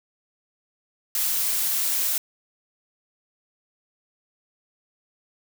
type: noise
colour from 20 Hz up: blue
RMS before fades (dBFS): -24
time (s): 1.15-2.18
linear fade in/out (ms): 2
effects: none